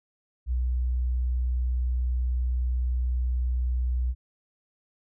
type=tone; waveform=sine; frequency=61.9 Hz; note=B1; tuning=5 cents sharp; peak=-23 dBFS; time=0.46-4.15 s; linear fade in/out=50 ms; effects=none